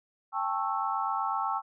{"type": "chord", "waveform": "sine", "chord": "A dominant seventh", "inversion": "third", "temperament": "just", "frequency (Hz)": [792, 880, 1100, 1320], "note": ["G5", "A5", "C#6", "E6"], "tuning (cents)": [18, 0, -14, 2], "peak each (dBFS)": -33, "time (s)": [0.32, 1.62], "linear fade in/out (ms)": 50, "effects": []}